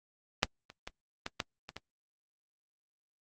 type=clicks; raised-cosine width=0.2 ms; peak=-6 / -30 / -21 / -17 / -13 / -25 / -22 dBFS; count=7; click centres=0.431 / 0.701 / 0.875 / 1.264 / 1.402 / 1.691 / 1.766 s; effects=Opus 24 kbps